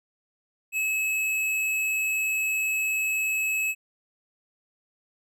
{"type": "tone with hard clipping", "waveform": "sine", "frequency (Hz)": 2583, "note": "E7", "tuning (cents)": -36, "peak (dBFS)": -25, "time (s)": [0.72, 3.75], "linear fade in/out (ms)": 50, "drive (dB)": 14, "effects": []}